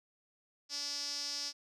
sawtooth tone with band-pass filter, 288.1 Hz, D4, 33 cents flat, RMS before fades -39 dBFS, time 0.69-1.53 s, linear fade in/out 50 ms, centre 5200 Hz, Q 7.9, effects none

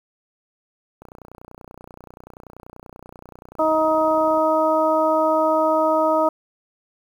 click train, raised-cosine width 1 ms, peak -26 dBFS, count 103, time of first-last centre 1.02-4.375 s, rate 30.4 Hz
harmonic tone, 315 Hz, D#4, 21 cents sharp, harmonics 1 / 2 / 3 / 4, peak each -24 / -18 / -22 / -23 dBFS, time 3.59-6.29 s, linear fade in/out 5 ms
effects 8-bit

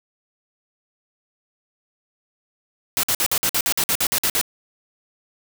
white noise bursts, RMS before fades -20 dBFS, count 13, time 2.97-4.413 s, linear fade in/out 0 ms, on 63 ms, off 52 ms, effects none

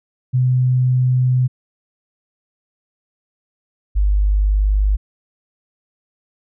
sine tone pair in turn, 127 / 50.34 Hz, B2 / G1, +49 / +47 cents, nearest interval octave + major third, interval 1602 cents, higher first, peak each -12 dBFS, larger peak neither, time 0.33-1.48 / 3.95-4.97 s, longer first, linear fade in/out 20 ms, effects none

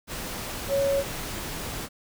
sine tone in noise, 554.4 Hz, C#5, in tune, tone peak -21 dBFS, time 0.68-1.04 s, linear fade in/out 50 ms, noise pink, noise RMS -34 dBFS, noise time 0.07-1.89 s, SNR +10 dB, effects none

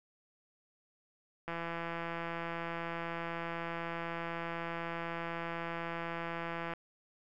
click train, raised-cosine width 0.5 ms, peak -24 dBFS, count 884, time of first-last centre 1.48-6.736 s, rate 168 Hz, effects none

